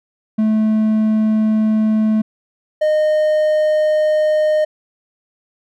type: tone pair in turn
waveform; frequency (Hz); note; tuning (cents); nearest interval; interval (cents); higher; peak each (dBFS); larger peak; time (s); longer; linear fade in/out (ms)
triangle; 217.1 / 614.1; A3 / D#5; -23 / -23; octave + tritone; 1800; second; -10; neither; 0.38-2.22 / 2.81-4.65; neither; 10
effects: none